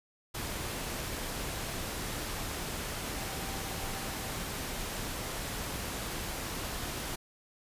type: tone in noise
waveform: sine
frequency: 777 Hz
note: G5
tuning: 16 cents flat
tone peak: -47 dBFS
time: 3.17-4.3 s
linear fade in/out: 10 ms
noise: pink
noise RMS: -37 dBFS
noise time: 0.34-7.16 s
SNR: -13 dB
effects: resampled to 32000 Hz